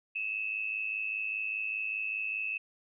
sine tone pair together, 2554 / 2659 Hz, D#7 / E7, +45 / +14 cents, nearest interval minor second, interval 69 cents, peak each -34 / -35 dBFS, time 0.15-2.58 s, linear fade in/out 10 ms, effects none

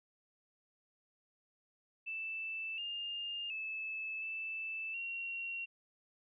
sine tone with pitch steps, 2645 / 2816 / 2613 / 2639 / 2742 Hz, E7 / F7 / E7 / E7 / F7, +5 / +14 / -16 / +1 / -32 cents, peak -38 dBFS, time 2.06-5.66 s, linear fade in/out 20 ms, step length 720 ms, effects none

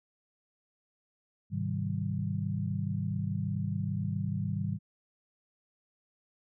sine chord, Ab major seventh, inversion none, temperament equal with one note detuned, 103.83 / 130.81 / 155.56 / 192.74 Hz, Ab2 / C3 / Eb3 / G3, 0 / 0 / 0 / -29 cents, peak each -34 / -38 / -35 / -35 dBFS, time 1.5-4.79 s, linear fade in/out 50 ms, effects none

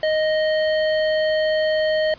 square tone, 622.3 Hz, D#5, in tune, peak -18 dBFS, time 0.03-2.14 s, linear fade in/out 2 ms, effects pink hiss -46 dBFS RMS until 2.18 s + resampled to 11025 Hz

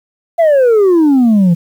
sine exponential sweep, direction down, 692 to 164.81 Hz, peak -3 dBFS, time 0.38-1.55 s, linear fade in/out 20 ms, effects tanh soft clip ceiling -5 dBFS + 7-bit

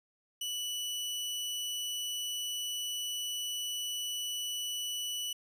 sawtooth tone, 2960 Hz, F#7, in tune, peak -31 dBFS, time 0.41-5.33 s, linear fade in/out 5 ms, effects resampled to 32000 Hz

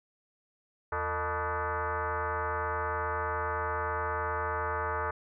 sine tone with frequency modulation, 183.6 Hz, F#3, 13 cents flat, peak -29 dBFS, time 0.92-5.11 s, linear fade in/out 5 ms, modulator 264 Hz, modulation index 5.4, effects none

